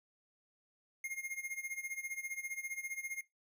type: tone with tremolo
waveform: square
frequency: 2133 Hz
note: C7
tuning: 33 cents sharp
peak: -37 dBFS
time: 1.04-3.21 s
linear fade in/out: 2 ms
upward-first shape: sine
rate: 15 Hz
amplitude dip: 80%
effects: noise-tail reverb RT60 0.2 s tail -20 dB re dry